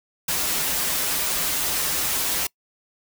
white noise with comb filter, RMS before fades -24 dBFS, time 0.28-2.47 s, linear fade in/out 5 ms, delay 8.8 ms, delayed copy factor -0.7, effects noise-tail reverb RT60 0.1 s tail -25 dB re dry

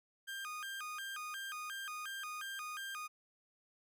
30% pulse tone with vibrato, 1400 Hz, F6, 4 cents sharp, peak -39 dBFS, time 0.27-3.08 s, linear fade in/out 20 ms, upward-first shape square, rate 2.8 Hz, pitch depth 220 cents each way, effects none

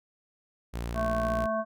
sawtooth tone, 58.5 Hz, A#1, 7 cents sharp, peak -28 dBFS, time 0.73-1.47 s, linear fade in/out 20 ms
harmonic tone, 220 Hz, A3, in tune, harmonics 1 / 3 / 5 / 7, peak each -34 / -28 / -33 / -39 dBFS, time 0.94-1.65 s, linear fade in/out 50 ms
effects none

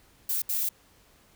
violet noise bursts at uneven times, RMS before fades -28 dBFS, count 2, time 0.29-0.42 / 0.49-0.69 s, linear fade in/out 5 ms, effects pink hiss -60 dBFS RMS until 1.35 s

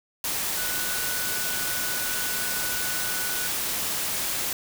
sine tone in noise, 1480 Hz, F#6, in tune, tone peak -34 dBFS, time 0.57-3.47 s, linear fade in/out 2 ms, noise white, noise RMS -28 dBFS, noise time 0.24-4.53 s, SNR -9 dB, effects none

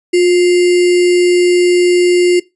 sine tone with sample-and-hold, 356.2 Hz, F4, 34 cents sharp, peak -6 dBFS, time 0.13-2.4 s, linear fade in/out 10 ms, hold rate 2450 Hz, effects noise-tail reverb RT60 0.2 s tail -20 dB re dry + resampled to 24000 Hz

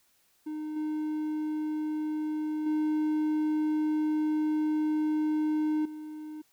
triangle tone with level steps, 306.9 Hz, D#4, 24 cents flat, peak -31 / -27 / -23 / -36 dBFS, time 0.46-6.42 s, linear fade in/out 10 ms, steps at 0.76 / 2.66 / 5.85 s, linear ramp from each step 5 ms, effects white hiss -68 dBFS RMS until 6.52 s

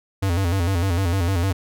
square tone with vibrato, 91.2 Hz, F#2, 24 cents flat, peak -19 dBFS, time 0.22-1.53 s, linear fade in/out 10 ms, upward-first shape square, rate 6.6 Hz, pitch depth 110 cents each way, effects none

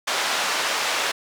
pink band-pass noise, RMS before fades -24 dBFS, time 0.07-1.12 s, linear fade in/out 10 ms, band 770 to 6200 Hz, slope 12 dB/octave, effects none

